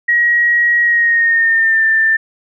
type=tone with pitch glide; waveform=sine; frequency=1900 to 1783 Hz; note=A#6 to A6; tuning=+33 to +22 cents; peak=-9 dBFS; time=0.08-2.17 s; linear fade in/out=10 ms; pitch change=-111 cents; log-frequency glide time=0.82-1.85 s; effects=none